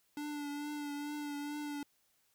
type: tone with vibrato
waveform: square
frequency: 292.2 Hz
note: D4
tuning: 9 cents flat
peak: -39 dBFS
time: 0.17-1.83 s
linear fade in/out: 2 ms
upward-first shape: triangle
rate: 2.3 Hz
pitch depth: 31 cents each way
effects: white hiss -74 dBFS RMS until 2.34 s

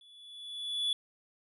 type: tone with level ramp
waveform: triangle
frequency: 3432 Hz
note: A7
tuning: 44 cents flat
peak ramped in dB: -55 to -25 dBFS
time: 0.01-0.93 s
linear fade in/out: 2 ms
effects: resampled to 32000 Hz

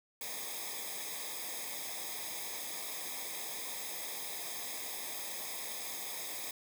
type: noise with comb filter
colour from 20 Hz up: white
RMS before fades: -41 dBFS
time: 0.21-6.51 s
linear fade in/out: 2 ms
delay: 0.69 ms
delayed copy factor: -0.95
effects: none

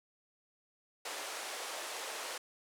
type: band-pass noise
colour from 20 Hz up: pink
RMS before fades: -42 dBFS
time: 1.05-2.38 s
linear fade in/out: 5 ms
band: 460 to 11000 Hz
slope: 24 dB/octave
effects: none

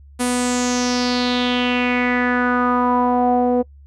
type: tone with low-pass filter sweep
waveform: sawtooth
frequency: 246.9 Hz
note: B3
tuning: in tune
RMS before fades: -18 dBFS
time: 0.19-3.63 s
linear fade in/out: 20 ms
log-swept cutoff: 10000 to 570 Hz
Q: 4.6
effects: noise-tail reverb RT60 0.1 s tail -24 dB re dry + added 70 Hz sine -41 dBFS peak until 3.86 s

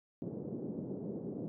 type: band-pass noise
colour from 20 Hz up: pink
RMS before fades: -41 dBFS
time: 0.22-1.48 s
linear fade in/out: 0 ms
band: 150 to 450 Hz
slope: 24 dB/octave
effects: none

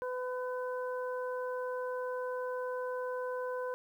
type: harmonic tone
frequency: 503 Hz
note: B4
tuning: 32 cents sharp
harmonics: 1 / 2 / 3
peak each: -35 / -41 / -45 dBFS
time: 0.02-3.74 s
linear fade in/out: 0 ms
effects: 11-bit

